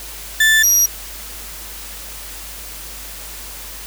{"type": "tone pair in turn", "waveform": "35% pulse", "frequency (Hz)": [1760, 5751], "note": ["A6", "F8"], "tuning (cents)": [0, 50], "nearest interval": "octave + minor sixth", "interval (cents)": 2050, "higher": "second", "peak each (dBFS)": -8, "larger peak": "neither", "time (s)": [[0.4, 0.63], [0.63, 0.86]], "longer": "neither", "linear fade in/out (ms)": 5, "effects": ["added 50 Hz sine -37 dBFS peak until 3.86 s", "white hiss -33 dBFS RMS until 3.86 s"]}